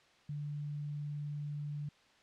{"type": "tone", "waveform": "sine", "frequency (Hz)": 146.83, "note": "D3", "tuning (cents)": 0, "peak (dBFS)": -37, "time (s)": [0.29, 1.89], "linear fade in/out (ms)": 5, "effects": ["white hiss -65 dBFS RMS until 2.22 s", "low-pass 4000 Hz 12 dB/octave"]}